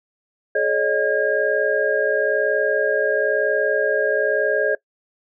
sine tone cluster, 425.7 / 550 / 611 / 1625 Hz, G#4 / C#5 / D#5 / G#6, +43 / -14 / -32 / -38 cents, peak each -22 dBFS, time 0.55-4.75 s, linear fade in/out 5 ms, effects noise-tail reverb RT60 0.1 s tail -21 dB re dry

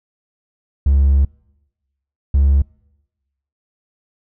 triangle tone pair in turn, 69.3 / 69.61 Hz, C#2 / C#2, 0 / +8 cents, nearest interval unison, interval 8 cents, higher second, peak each -7 dBFS, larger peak neither, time 0.86-1.25 / 2.34-2.62 s, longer first, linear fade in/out 5 ms, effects noise-tail reverb RT60 1.0 s tail -26 dB re dry + tanh soft clip ceiling -4 dBFS

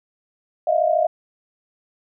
sine tone cluster, 617 / 651 / 704 Hz, D#5 / E5 / F5, -15 / -22 / +14 cents, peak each -20 dBFS, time 0.67-1.07 s, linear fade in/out 5 ms, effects none

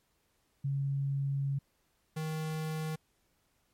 sine / square tone pair in turn, 138.59 / 157.1 Hz, C#3 / D#3, 0 / +17 cents, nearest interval major second, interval 217 cents, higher second, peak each -29 / -34 dBFS, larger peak first, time 0.64-1.59 / 2.16-2.96 s, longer first, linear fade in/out 10 ms, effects pink hiss -74 dBFS RMS until 3.73 s + MP3 64 kbps

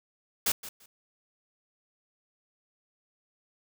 white noise with echo, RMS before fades -26 dBFS, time 0.46-0.52 s, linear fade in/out 5 ms, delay 170 ms, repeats 2, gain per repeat -15 dB, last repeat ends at 0.86 s, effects none

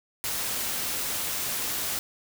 white noise, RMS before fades -30 dBFS, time 0.24-1.99 s, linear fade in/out 0 ms, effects none

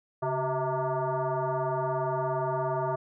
sine tone with frequency modulation, 138.59 Hz, C#3, in tune, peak -26 dBFS, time 0.22-2.96 s, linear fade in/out 10 ms, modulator 260 Hz, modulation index 3.8, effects none

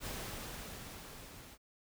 pink noise with level ramp, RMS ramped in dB -41 to -54 dBFS, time 0-1.58 s, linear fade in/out 50 ms, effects none

